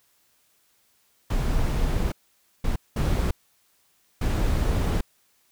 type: noise bursts at uneven times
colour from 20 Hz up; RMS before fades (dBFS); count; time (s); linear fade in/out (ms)
brown; -23; 4; 1.3-2.12 / 2.64-2.76 / 2.96-3.31 / 4.21-5.01; 5
effects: white hiss -65 dBFS RMS until 5.51 s